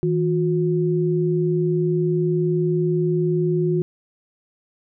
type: tone pair together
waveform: sine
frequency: 160.36 / 360 Hz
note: E3 / F#4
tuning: -47 / -47 cents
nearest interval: octave + major second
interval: 1400 cents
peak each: -20 / -20 dBFS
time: 0.03-3.82 s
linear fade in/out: 0 ms
effects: none